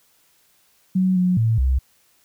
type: tone with pitch steps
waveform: sine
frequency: 186.3 / 181.4 / 112.8 / 65 Hz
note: F#3 / F#3 / A2 / C2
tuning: +12 / -34 / +44 / -11 cents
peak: -15 dBFS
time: 0.95-1.79 s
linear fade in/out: 10 ms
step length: 210 ms
effects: white hiss -60 dBFS RMS until 2.24 s